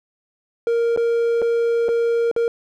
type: tone with dropouts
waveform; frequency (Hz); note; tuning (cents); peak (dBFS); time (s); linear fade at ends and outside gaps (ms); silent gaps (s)
triangle; 466.2; A#4; 0; -14; 0.67-2.48; 1; 0.963-0.974 / 1.418-1.423 / 1.884-1.889 / 2.314-2.363
effects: none